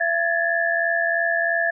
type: tone cluster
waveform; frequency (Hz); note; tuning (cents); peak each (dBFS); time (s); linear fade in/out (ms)
sine; 674 / 1677 / 1760; E5 / G#6 / A6; +38 / +16 / 0; -23; 0-1.71; 10
effects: none